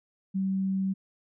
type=tone; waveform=sine; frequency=191.8 Hz; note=G3; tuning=37 cents flat; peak=-25 dBFS; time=0.34-0.94 s; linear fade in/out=20 ms; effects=none